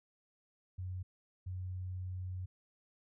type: tone bursts at uneven times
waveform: sine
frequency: 91.9 Hz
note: F#2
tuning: 11 cents flat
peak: -38 dBFS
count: 2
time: 0.78-1.03 / 1.46-2.46 s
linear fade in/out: 10 ms
effects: none